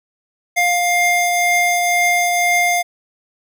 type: tone pair together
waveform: square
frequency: 704 / 2110 Hz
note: F5 / C7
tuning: +14 / +14 cents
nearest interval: octave + perfect fifth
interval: 1900 cents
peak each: -17 dBFS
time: 0.56-2.83 s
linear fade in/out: 20 ms
effects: none